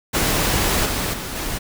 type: noise with level steps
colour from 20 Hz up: pink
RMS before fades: -19 / -23 / -29 / -26 dBFS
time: 0.13-1.59 s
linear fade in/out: 20 ms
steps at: 0.85 / 1.13 / 1.35 s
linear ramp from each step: 10 ms
effects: none